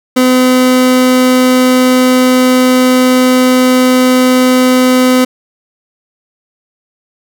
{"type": "tone", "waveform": "30% pulse", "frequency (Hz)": 254.4, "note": "C4", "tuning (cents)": -48, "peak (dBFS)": -3, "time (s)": [0.16, 5.25], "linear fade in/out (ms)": 10, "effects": []}